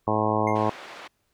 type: harmonic tone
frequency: 107.6 Hz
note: A2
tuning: 38 cents flat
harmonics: 1 / 2 / 3 / 4 / 5 / 6 / 7 / 8 / 9 / 10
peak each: -30 / -30 / -30 / -30 / -30 / -30 / -30 / -30 / -30 / -30 dBFS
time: 0.07-0.7 s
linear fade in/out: 5 ms
type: tone with exponential decay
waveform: triangle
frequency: 2114 Hz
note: C7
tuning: 17 cents sharp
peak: -27 dBFS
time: 0.47-0.66 s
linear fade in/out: 5 ms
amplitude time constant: 40 ms
type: band-pass noise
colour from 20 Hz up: pink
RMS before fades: -42 dBFS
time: 0.55-1.08 s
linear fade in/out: 10 ms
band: 550 to 3100 Hz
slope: 12 dB/octave
effects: pink hiss -72 dBFS RMS until 1.33 s